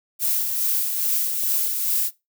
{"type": "noise with tremolo", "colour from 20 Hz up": "violet", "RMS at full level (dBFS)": -21, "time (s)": [0.19, 2.11], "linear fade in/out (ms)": 50, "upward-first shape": "sine", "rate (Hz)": 2.4, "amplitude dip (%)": 40, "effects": ["noise-tail reverb RT60 0.2 s tail -18 dB re dry"]}